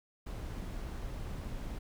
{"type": "noise", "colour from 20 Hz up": "brown", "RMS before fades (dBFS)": -40, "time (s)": [0.26, 1.79], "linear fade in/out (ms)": 10, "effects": []}